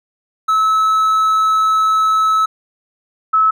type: tone pair in turn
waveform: triangle / sine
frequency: 1298 / 1298 Hz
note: E6 / E6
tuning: -27 / -27 cents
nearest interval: unison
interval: 0 cents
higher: neither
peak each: -9 dBFS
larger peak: neither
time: 0.48-2.46 / 3.33-3.51 s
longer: first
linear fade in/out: 10 ms
effects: none